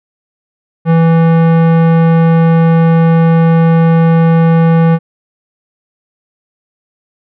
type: tone with tanh clipping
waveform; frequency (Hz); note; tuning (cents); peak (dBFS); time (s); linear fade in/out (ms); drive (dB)
sine; 164.81; E3; 0; -7; 0.85-4.99; 50; 18
effects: none